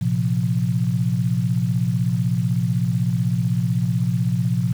sine chord, Bb suspended second, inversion none, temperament equal with one note detuned, 114.87 / 130.81 / 174.61 Hz, Bb2 / C3 / F3, -25 / 0 / 0 cents, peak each -22 dBFS, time 0.01-4.73 s, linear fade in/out 10 ms, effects 7-bit

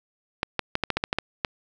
clicks, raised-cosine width 0.3 ms, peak -7 dBFS, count 10, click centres 0.431 / 0.593 / 0.754 / 0.837 / 0.903 / 0.97 / 1.039 / 1.129 / 1.186 / 1.448 s, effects none

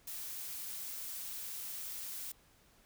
blue noise, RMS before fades -43 dBFS, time 0.07-2.32 s, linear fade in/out 5 ms, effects pink hiss -66 dBFS RMS until 2.85 s

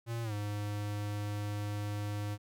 square tone with pitch glide, 116.2 to 103.52 Hz, A#2 to G#2, -5 to -5 cents, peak -35 dBFS, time 0.06-2.38 s, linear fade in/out 50 ms, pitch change -200 cents, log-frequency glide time 0.23-0.33 s, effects none

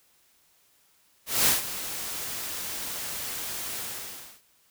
white noise with ADSR envelope, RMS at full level -20 dBFS, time 1.26-4.42 s, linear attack 210 ms, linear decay 140 ms, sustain -14 dB, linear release 620 ms, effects white hiss -64 dBFS RMS until 4.7 s

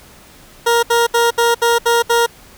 20% pulse tone bursts, 469.1 Hz, A#4, 11 cents sharp, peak -6 dBFS, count 7, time 0.66-2.264 s, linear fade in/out 10 ms, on 170 ms, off 69 ms, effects pink hiss -43 dBFS RMS until 2.57 s

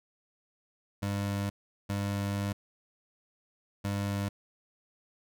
25% pulse tone bursts at uneven times, 100.3 Hz, G2, 40 cents sharp, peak -26 dBFS, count 3, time 1.02-1.5 / 1.89-2.53 / 3.84-4.29 s, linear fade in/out 10 ms, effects none

